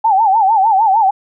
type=tone with vibrato; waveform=sine; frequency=830.6 Hz; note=G#5; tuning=in tune; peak=-8 dBFS; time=0.04-1.11 s; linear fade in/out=10 ms; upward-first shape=sine; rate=6.6 Hz; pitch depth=170 cents each way; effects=none